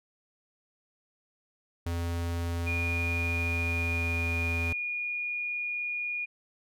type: tone with pitch glide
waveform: square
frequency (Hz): 85.2 to 83.98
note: F2 to E2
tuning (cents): -42 to +33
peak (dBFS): -30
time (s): 1.86-4.73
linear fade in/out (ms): 5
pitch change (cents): -25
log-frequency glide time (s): 2.78-4.34
type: tone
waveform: sine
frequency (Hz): 2439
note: D#7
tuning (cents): -35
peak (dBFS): -30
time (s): 2.66-6.26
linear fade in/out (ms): 20
effects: none